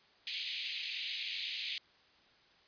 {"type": "band-pass noise", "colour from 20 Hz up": "white", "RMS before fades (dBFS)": -40, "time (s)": [0.27, 1.78], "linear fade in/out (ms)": 0, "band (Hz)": [2200, 4400], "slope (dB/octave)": 48, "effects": ["white hiss -65 dBFS RMS until 2.67 s", "resampled to 11025 Hz"]}